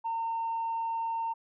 sine tone, 912 Hz, A#5, 38 cents flat, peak -28 dBFS, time 0.04-1.34 s, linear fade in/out 20 ms, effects tanh soft clip ceiling -26 dBFS

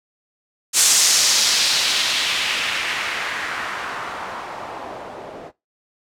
blue noise with low-pass filter sweep, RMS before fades -21 dBFS, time 0.73-5.52 s, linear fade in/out 50 ms, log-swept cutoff 7600 to 520 Hz, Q 1.5, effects noise-tail reverb RT60 0.2 s tail -19 dB re dry

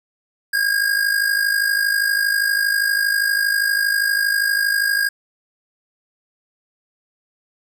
square tone with amplitude modulation, 1625 Hz, G#6, 38 cents flat, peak -14 dBFS, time 0.53-5.09 s, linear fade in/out 10 ms, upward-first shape sine, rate 52.5 Hz, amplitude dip 65%, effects none

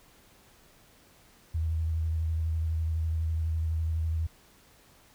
sine tone with vibrato, 80.6 Hz, E2, 38 cents flat, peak -26 dBFS, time 1.54-4.27 s, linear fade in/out 10 ms, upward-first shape square, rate 12 Hz, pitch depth 21 cents each way, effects pink hiss -59 dBFS RMS until 5.14 s

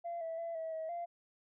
sine tone with pitch steps, 685 / 655 / 671 / 647 / 640 / 690 Hz, F5 / E5 / E5 / E5 / D#5 / F5, -34 / -11 / +31 / -32 / +49 / -21 cents, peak -36 dBFS, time 0.04-1.06 s, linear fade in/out 20 ms, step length 170 ms, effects tanh soft clip ceiling -34 dBFS

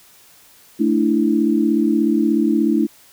sine chord, A suspended fourth, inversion none, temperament just, 220 / 293.3 / 330 Hz, A3 / D4 / E4, 0 / -2 / +2 cents, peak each -18 dBFS, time 0.79-2.87 s, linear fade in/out 20 ms, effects white hiss -49 dBFS RMS until 3.12 s

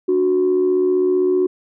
sine tone pair together, 292.6 / 368.1 Hz, D4 / F#4, -6 / -9 cents, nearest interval major third, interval 397 cents, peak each -21 / -13 dBFS, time 0.08-1.47 s, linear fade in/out 10 ms, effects tanh soft clip ceiling -9 dBFS

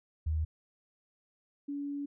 sine tone pair in turn, 78.3 / 284.9 Hz, D#2 / C#4, +11 / +48 cents, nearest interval octave + minor seventh, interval 2237 cents, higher second, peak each -28 / -34 dBFS, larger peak first, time 0.26-0.45 / 1.68-2.06 s, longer second, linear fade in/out 10 ms, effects none

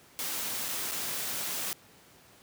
white noise with dropouts, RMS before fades -34 dBFS, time 0.19-1.73 s, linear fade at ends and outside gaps 0 ms, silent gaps 0.683-0.687 / 0.912-0.918 s, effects pink hiss -57 dBFS RMS until 2.42 s + high-pass 100 Hz 12 dB/octave

